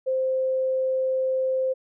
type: tone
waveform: sine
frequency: 522 Hz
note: C5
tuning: 4 cents flat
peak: -21 dBFS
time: 0.06-1.74 s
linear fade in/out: 20 ms
effects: none